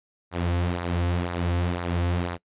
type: tone with flanger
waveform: sawtooth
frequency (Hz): 87.31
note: F2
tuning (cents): 0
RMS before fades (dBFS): -26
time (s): 0.31-2.38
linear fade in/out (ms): 50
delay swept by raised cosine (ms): 0.31 to 5.11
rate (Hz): 2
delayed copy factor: -0.6
effects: noise-tail reverb RT60 0.1 s tail -23 dB re dry + resampled to 8000 Hz